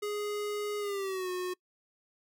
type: tone with pitch glide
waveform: square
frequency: 415.3 to 363.6 Hz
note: G#4 to F#4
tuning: 0 to -30 cents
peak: -33 dBFS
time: 0.02-1.54 s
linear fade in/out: 10 ms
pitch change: -230 cents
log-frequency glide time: 0.79-1.3 s
effects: noise-tail reverb RT60 0.1 s tail -24 dB re dry